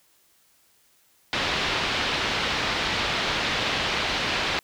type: low-pass noise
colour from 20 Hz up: white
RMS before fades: -26 dBFS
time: 1.33-4.59 s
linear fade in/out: 0 ms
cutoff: 4000 Hz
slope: 24 dB/octave
effects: white hiss -62 dBFS RMS until 4.63 s